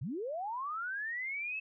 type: linear sweep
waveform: sine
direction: up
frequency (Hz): 101.6 to 2637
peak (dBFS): -35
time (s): 0.01-1.6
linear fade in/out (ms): 10
effects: none